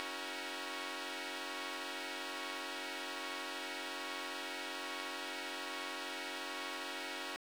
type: chord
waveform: 5% pulse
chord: F# dominant seventh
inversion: second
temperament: equal with one note detuned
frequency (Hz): 277.2 / 321.2 / 370 / 466.2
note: C#4 / E4 / F#4 / A#4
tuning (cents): 0 / -45 / 0 / 0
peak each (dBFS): -34 / -35 / -34 / -37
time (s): 0-7.36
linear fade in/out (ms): 0
effects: low-pass 8000 Hz 12 dB/octave + 9-bit